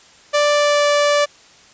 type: tone with pitch glide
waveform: sawtooth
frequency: 587.3 to 582.9 Hz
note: D5 to D5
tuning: 0 to -13 cents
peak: -9 dBFS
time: 0.33-1.26 s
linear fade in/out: 20 ms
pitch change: -13 cents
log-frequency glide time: 0.51-0.87 s
effects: white hiss -47 dBFS RMS until 1.73 s + resampled to 16000 Hz